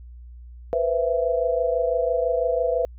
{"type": "tone cluster", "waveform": "sine", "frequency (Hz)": [488, 514, 667], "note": ["B4", "C5", "E5"], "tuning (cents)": [-21, -31, 20], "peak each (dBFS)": -24, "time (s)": [0.73, 2.85], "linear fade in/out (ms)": 0, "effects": ["added 60 Hz sine -39 dBFS peak until 2.98 s"]}